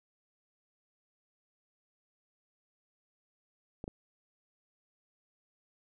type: clicks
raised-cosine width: 2 ms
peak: -26 dBFS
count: 2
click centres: 3.841 / 3.879 s
effects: none